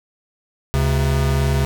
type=tone pair together; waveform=square; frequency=71.6 / 135.03 Hz; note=D2 / C#3; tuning=-43 / -45 cents; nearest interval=major seventh; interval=1098 cents; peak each=-19 dBFS; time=0.74-1.65 s; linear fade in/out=0 ms; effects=none